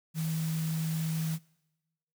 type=tone in noise; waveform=sine; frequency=160 Hz; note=D#3; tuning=49 cents sharp; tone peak=-29 dBFS; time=0.14-1.39 s; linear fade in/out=50 ms; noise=white; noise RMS=-43 dBFS; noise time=0.14-1.39 s; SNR=+11 dB; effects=noise-tail reverb RT60 1.0 s tail -23 dB re dry